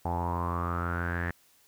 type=tone with low-pass filter sweep; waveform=sawtooth; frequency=86.4 Hz; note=F2; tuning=18 cents flat; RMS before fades=-31 dBFS; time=0.05-1.31 s; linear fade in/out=5 ms; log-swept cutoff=820 to 1800 Hz; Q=8.9; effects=white hiss -63 dBFS RMS until 1.67 s